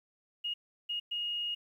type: tone bursts at uneven times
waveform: sine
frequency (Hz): 2866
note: F7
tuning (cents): +44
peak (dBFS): -32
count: 3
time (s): 0.44-0.54 / 0.89-1 / 1.11-1.55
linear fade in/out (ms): 10
effects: 11-bit